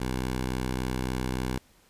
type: tone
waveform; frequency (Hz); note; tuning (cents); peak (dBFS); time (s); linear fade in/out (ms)
10% pulse; 63.5; B1; +49; -20; 0-1.58; 5
effects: pink hiss -61 dBFS RMS until 1.89 s + resampled to 32000 Hz